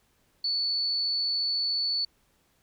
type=tone; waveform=sine; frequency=4457 Hz; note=C#8; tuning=9 cents sharp; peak=-25 dBFS; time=0.44-2.05 s; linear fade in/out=5 ms; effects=pink hiss -68 dBFS RMS until 2.62 s